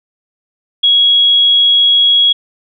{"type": "tone", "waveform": "sine", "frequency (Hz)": 3322, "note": "G#7", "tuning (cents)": 0, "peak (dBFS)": -6, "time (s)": [0.83, 2.33], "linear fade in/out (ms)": 10, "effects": []}